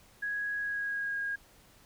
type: tone with pitch glide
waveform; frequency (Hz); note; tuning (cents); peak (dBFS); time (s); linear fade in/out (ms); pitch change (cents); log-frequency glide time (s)
sine; 1661.2 to 1631.7; G#6 to G#6; 0 to -31; -31; 0.22-1.36; 10; -31; 0.57-1.18
effects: pink hiss -60 dBFS RMS until 1.85 s